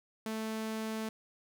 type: tone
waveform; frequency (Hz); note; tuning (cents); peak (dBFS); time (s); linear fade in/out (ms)
sawtooth; 220; A3; 0; -31; 0.26-1.09; 2
effects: none